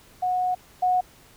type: tone pair in turn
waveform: sine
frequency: 731 / 731 Hz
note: F#5 / F#5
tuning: -21 / -21 cents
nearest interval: unison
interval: 0 cents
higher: neither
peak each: -21 / -18 dBFS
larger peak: second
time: 0.22-0.55 / 0.82-1.01 s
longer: first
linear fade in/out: 10 ms
effects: pink hiss -53 dBFS RMS until 1.36 s